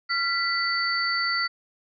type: tone cluster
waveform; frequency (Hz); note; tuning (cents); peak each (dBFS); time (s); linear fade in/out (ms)
sine; 1375 / 1979 / 4535; F6 / B6 / C#8; -27 / +3 / +39; -27; 0.09-1.48; 20
effects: none

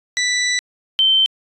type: tone pair in turn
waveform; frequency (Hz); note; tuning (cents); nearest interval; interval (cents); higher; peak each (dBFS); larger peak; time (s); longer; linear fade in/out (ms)
20% pulse / sine; 1975.5 / 3103; B6 / G7; 0 / -18; minor sixth; 782; second; -11; neither; 0.17-0.59 / 0.99-1.26; first; 0
effects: resampled to 24000 Hz

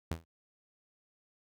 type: tone with exponential decay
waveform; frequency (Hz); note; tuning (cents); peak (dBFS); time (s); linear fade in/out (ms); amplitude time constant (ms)
sawtooth; 82.3; E2; -2; -26; 0.11-0.25; 5; 29
effects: none

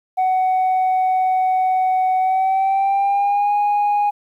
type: tone with pitch glide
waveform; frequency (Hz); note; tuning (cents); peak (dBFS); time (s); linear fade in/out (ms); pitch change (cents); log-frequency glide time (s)
sine; 747 to 824.1; F#5 to G#5; +16 to -14; -12; 0.17-4.11; 20; +170; 2.18-3.53
effects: tanh soft clip ceiling -13 dBFS + 9-bit

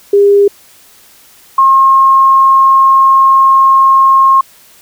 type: tone pair in turn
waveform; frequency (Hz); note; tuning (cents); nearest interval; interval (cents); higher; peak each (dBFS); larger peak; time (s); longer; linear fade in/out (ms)
sine; 403.4 / 1073.9; G4 / C6; +50 / +45; octave + perfect fourth; 1695; second; -3; neither; 0.13-0.48 / 1.58-4.41; second; 5
effects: white hiss -42 dBFS RMS until 4.81 s

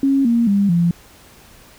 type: tone with pitch steps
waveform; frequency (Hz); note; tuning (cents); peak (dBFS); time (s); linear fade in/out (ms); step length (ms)
sine; 273.5 / 234 / 200.2 / 171.3; C#4 / A#3 / G3 / F3; -23 / +7 / +37 / -33; -12; 0.03-0.91; 2; 220
effects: pink hiss -46 dBFS RMS until 1.78 s

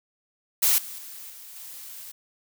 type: noise with level steps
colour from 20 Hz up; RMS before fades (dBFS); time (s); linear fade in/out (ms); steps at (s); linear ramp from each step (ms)
blue; -20 / -38 / -41 / -44 / -41; 0.62-2.12; 10; 0.78 / 0.98 / 1.3 / 1.56; 2
effects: none

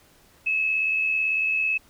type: tone pair together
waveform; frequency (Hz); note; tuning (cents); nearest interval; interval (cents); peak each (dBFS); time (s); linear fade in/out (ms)
sine; 2513 / 2591; D#7 / E7; +17 / -30; minor second; 53; -33 / -21; 0.46-1.78; 10
effects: pink hiss -57 dBFS RMS until 1.89 s

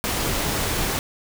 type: noise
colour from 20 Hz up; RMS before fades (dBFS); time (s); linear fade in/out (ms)
pink; -24; 0.04-0.99; 0
effects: none

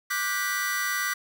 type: chord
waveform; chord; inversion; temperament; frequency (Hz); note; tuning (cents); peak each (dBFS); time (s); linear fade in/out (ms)
45% pulse; G major seventh; second; just; 1176 / 1470 / 1568 / 1960; D6 / F#6 / G6 / B6; +2 / -12 / 0 / -14; -33 / -33 / -33 / -29; 0.1-1.14; 10
effects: none

